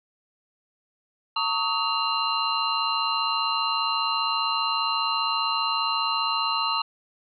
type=tone cluster; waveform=sine; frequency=909 / 1129 / 1264 / 2795 / 4094 Hz; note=A#5 / C#6 / D#6 / F7 / C8; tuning=-44 / +31 / +27 / +1 / -38 cents; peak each=-29 dBFS; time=1.36-6.82 s; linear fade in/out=5 ms; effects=none